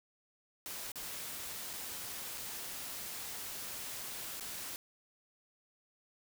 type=noise with dropouts; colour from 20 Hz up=white; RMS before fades=-43 dBFS; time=0.66-4.76 s; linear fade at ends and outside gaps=0 ms; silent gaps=0.918-0.957 / 1.732-1.736 / 2.375-2.379 / 4.398-4.408 s; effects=none